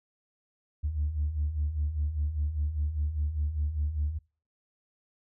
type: beating tone pair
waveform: sine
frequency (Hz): 71.2 / 76.2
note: C#2 / D#2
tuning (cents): +47 / -36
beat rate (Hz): 5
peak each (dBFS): -33 / -27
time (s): 0.83-4.19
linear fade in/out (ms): 20
effects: noise-tail reverb RT60 0.4 s tail -26 dB re dry + tanh soft clip ceiling -21 dBFS